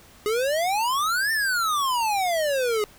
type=exponential two-way sweep; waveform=square; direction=up then down; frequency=411.1 to 1820 to 411.1 Hz; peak=-22 dBFS; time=0.26-2.84 s; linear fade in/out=0 ms; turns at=1.32 s; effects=pink hiss -51 dBFS RMS until 2.98 s